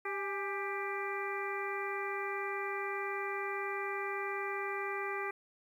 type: harmonic tone with a mistuned harmonic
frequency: 395.1 Hz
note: G4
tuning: 14 cents sharp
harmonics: 1 / 2 / 3 / 4 / 5 / 6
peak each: -39 / -43 / -41 / -45 / -41 / -44 dBFS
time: 0.05-5.31 s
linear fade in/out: 5 ms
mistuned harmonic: 2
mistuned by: +71 cents
effects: 11-bit